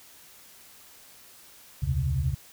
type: tone cluster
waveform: sine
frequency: 70.8 / 83.8 / 124.8 / 136 Hz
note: C#2 / E2 / B2 / C#3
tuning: +37 / +29 / +19 / -33 cents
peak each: -29 / -30 / -31 / -28 dBFS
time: 1.82-2.35 s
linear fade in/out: 10 ms
effects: white hiss -52 dBFS RMS until 2.52 s